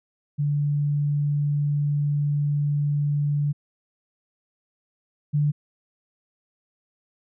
sine tone pair in turn, 145.6 / 147.29 Hz, D3 / D3, -15 / +5 cents, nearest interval unison, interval 20 cents, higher second, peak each -20 / -18 dBFS, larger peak second, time 0.38-3.53 / 5.33-5.52 s, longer first, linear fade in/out 20 ms, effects none

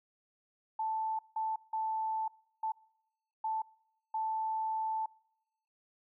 sine tone bursts at uneven times, 880 Hz, A5, in tune, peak -31 dBFS, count 6, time 0.79-1.19 / 1.36-1.56 / 1.73-2.28 / 2.63-2.72 / 3.44-3.62 / 4.14-5.06 s, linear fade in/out 5 ms, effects noise-tail reverb RT60 0.9 s tail -26 dB re dry

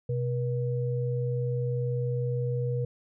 sine tone pair together, 126.97 / 480.2 Hz, B2 / B4, +48 / -49 cents, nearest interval octave + major seventh, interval 2303 cents, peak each -27 / -32 dBFS, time 0.09-2.85 s, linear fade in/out 5 ms, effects none

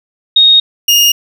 sine / 30% pulse tone pair in turn, 3729 / 2842 Hz, A#7 / F7, 0 / +30 cents, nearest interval perfect fourth, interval 470 cents, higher first, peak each -3 dBFS, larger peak neither, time 0.36-0.6 / 0.88-1.12 s, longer neither, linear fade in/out 5 ms, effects none

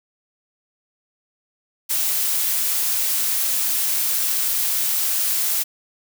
blue noise, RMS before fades -21 dBFS, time 1.89-5.64 s, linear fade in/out 20 ms, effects none

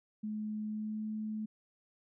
sine tone with pitch glide, 213.5 to 215.7 Hz, G#3 to A3, +48 to -34 cents, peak -35 dBFS, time 0.23-1.46 s, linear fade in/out 10 ms, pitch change +18 cents, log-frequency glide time 0.65-1.05 s, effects none

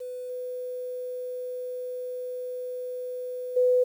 sine tone with level steps, 500 Hz, B4, 21 cents sharp, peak -33 / -31 / -18 dBFS, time 0-3.84 s, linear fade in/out 10 ms, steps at 0.29 / 3.56 s, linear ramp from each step 10 ms, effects 9-bit

